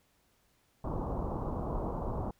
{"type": "low-pass noise", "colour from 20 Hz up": "pink", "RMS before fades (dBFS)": -35, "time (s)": [0.84, 2.31], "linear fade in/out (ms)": 5, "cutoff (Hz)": 1100, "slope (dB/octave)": 48, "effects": ["pink hiss -71 dBFS RMS until 2.39 s"]}